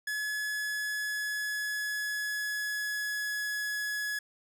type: tone with pitch glide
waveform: 45% pulse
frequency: 1702 to 1689.3 Hz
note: G#6 to G#6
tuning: +42 to +29 cents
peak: -31 dBFS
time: 0.07-4.19 s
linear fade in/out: 5 ms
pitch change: -13 cents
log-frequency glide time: 0.21-3.41 s
effects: none